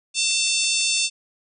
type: harmonic tone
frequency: 894 Hz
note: A5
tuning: 27 cents sharp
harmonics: 3 / 4 / 5 / 6 / 7 / 8 / 9 / 10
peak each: -25 / -26 / -27 / -28 / -28 / -29 / -30 / -30 dBFS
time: 0.14-1.1 s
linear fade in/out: 50 ms
effects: none